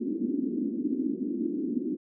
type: band-pass noise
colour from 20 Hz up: white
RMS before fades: -30 dBFS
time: 0-1.97 s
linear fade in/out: 20 ms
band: 230 to 320 Hz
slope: 48 dB/octave
effects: none